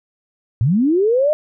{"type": "linear sweep", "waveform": "sine", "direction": "up", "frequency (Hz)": [100.6, 622.3], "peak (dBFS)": -12, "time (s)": [0.61, 1.33], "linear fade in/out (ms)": 0, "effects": []}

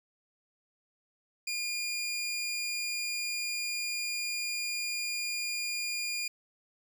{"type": "tone", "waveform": "20% pulse", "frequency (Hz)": 2418, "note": "D7", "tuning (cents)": 50, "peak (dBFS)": -27, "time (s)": [1.47, 6.28], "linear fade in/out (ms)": 5, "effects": []}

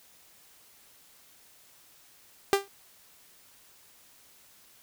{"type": "tone with exponential decay", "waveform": "sawtooth", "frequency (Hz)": 396.5, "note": "G4", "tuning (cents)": 20, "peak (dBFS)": -13, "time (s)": [2.53, 2.68], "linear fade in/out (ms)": 0, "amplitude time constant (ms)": 31, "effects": ["white hiss -58 dBFS RMS until 4.82 s"]}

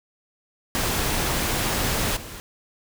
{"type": "noise with level steps", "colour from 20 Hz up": "pink", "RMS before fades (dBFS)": [-24, -38], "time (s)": [0.75, 2.4], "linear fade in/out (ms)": 0, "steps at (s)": 2.16, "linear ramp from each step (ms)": 10, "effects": []}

